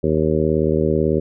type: harmonic tone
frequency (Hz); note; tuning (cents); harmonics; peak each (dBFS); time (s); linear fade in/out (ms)
78.1; D#2; +7; 1 / 2 / 3 / 4 / 5 / 6 / 7; -25 / -22 / -23 / -24 / -20 / -23 / -25; 0.03-1.2; 10
effects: none